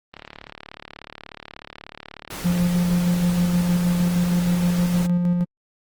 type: click train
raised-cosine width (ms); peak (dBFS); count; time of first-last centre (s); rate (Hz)
0.3; -20; 90; 0.14-2.578; 36.5
type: noise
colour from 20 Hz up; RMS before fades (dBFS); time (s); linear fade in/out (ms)
pink; -33; 2.3-5.07; 10
type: tone with tremolo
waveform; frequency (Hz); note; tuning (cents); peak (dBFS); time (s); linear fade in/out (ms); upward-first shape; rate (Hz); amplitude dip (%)
triangle; 175.9; F3; +13; -14; 2.44-5.45; 20; square; 6.4; 30
effects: Opus 24 kbps

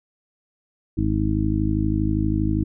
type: harmonic tone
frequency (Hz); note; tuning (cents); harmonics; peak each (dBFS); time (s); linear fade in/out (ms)
52.5; G#1; +19; 1 / 2 / 3 / 4 / 5 / 6; -25 / -24 / -30 / -27 / -29 / -24; 0.97-2.64; 10
effects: none

